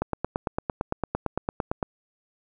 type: click train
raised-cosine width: 1 ms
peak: -11 dBFS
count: 17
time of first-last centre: 0.02-1.828 s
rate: 8.85 Hz
effects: none